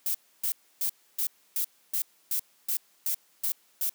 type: noise bursts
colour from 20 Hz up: violet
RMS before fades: -28 dBFS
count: 11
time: 0.06-3.895 s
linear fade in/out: 2 ms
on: 85 ms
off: 290 ms
effects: white hiss -64 dBFS RMS until 3.94 s + high-pass 200 Hz 12 dB/octave